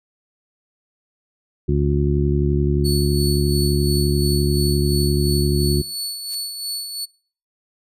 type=harmonic tone; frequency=71.6 Hz; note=D2; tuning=43 cents flat; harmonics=1 / 2 / 3 / 4 / 5; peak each=-20 / -19 / -25 / -28 / -22 dBFS; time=1.68-5.82 s; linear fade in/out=10 ms
type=tone with tremolo; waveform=sawtooth; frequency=4435 Hz; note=C#8; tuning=in tune; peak=-20 dBFS; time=2.84-7.06 s; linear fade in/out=20 ms; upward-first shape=sine; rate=2.9 Hz; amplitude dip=50%
type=noise with exponential growth; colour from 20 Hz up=blue; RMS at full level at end=-32 dBFS; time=6.21-6.35 s; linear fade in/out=5 ms; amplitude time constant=29 ms
effects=noise-tail reverb RT60 0.5 s tail -25 dB re dry + resampled to 32000 Hz